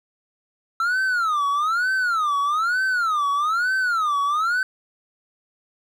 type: tone with vibrato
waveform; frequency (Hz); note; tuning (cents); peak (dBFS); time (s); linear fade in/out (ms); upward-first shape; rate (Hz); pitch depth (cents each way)
triangle; 1318.5; E6; 0; -17; 0.8-4.63; 2; sine; 1.1; 270
effects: none